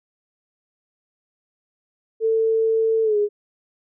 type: tone with pitch glide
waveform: sine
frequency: 446.6 to 414.3 Hz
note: A4 to G#4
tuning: +26 to -4 cents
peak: -16 dBFS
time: 2.2-3.29 s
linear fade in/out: 50 ms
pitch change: -130 cents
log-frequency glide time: 3.03-3.17 s
effects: none